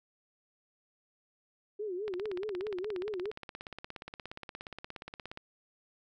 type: tone with vibrato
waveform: sine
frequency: 391.3 Hz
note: G4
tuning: 3 cents flat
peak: -34 dBFS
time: 1.79-3.31 s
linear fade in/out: 10 ms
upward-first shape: sine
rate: 4.8 Hz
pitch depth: 180 cents each way
type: click train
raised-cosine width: 0.3 ms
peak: -26 dBFS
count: 57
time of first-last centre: 2.08-5.374 s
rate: 17 Hz
effects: none